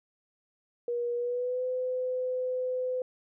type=tone with pitch glide; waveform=sine; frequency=479 to 507.2 Hz; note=A#4 to B4; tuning=+47 to +46 cents; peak=-28 dBFS; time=0.88-3.02 s; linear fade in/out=2 ms; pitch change=+99 cents; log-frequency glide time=1.15-1.64 s; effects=none